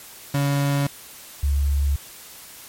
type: tone pair in turn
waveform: 35% pulse / sine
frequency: 141.3 / 70.65 Hz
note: C#3 / C#2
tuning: +34 / +34 cents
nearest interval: octave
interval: 1200 cents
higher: first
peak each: -17 dBFS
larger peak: neither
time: 0.34-0.87 / 1.43-1.96 s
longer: neither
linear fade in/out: 5 ms
effects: white hiss -42 dBFS RMS until 2.68 s + MP3 64 kbps